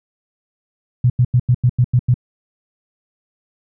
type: tone bursts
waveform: sine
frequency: 123.47 Hz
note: B2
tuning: in tune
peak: -9 dBFS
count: 8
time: 1.04-2.142 s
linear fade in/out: 5 ms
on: 59 ms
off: 90 ms
effects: none